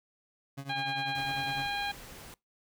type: tone with tremolo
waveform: 30% pulse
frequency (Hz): 138.3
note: C#3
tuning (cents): -4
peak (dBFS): -33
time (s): 0.57-1.67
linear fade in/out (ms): 10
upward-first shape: triangle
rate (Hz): 10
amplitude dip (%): 90
type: harmonic tone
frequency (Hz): 810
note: G#5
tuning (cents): -43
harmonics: 1 / 2 / 3 / 4 / 5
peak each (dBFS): -34 / -37 / -39 / -40 / -41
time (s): 0.69-1.92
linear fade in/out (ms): 10
type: noise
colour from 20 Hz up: pink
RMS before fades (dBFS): -48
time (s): 1.15-2.34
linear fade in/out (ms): 0
effects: noise-tail reverb RT60 0.2 s tail -24 dB re dry